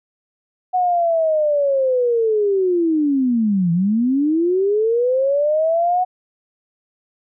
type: linear two-way sweep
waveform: sine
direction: down then up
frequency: 740 to 164.81 to 740 Hz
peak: -14 dBFS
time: 0.73-6.05 s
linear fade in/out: 20 ms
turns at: 3.72 s
effects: none